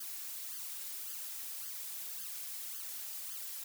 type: noise with flanger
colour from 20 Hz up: blue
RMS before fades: -43 dBFS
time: 0-3.64 s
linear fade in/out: 5 ms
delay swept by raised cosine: 0.62 to 3.72 ms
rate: 1.8 Hz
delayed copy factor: +0.95
effects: none